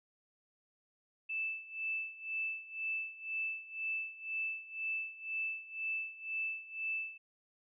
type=tone with tremolo; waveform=sine; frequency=2637 Hz; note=E7; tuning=in tune; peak=-33 dBFS; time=1.29-7.18 s; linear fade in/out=10 ms; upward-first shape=sine; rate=2 Hz; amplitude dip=85%; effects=none